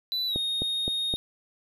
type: tone with pitch glide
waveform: triangle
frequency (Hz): 3981 to 3714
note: B7 to A#7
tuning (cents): +13 to -7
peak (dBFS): -25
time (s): 0.12-1.16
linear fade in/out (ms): 0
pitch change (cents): -120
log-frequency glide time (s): 0.27-0.37
type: click train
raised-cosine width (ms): 2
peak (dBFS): -18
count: 4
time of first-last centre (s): 0.36-1.139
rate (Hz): 3.85
effects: none